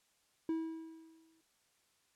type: tone with exponential decay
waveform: triangle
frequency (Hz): 324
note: E4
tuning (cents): -30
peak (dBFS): -29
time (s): 0.49-1.41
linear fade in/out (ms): 2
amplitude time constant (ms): 200
effects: white hiss -74 dBFS RMS until 2.15 s + low-pass 10000 Hz 12 dB/octave